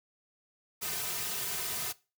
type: noise with comb filter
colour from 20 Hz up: white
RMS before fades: -35 dBFS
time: 0.81-1.93 s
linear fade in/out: 20 ms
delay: 3.6 ms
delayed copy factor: -0.9
effects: noise-tail reverb RT60 0.3 s tail -20 dB re dry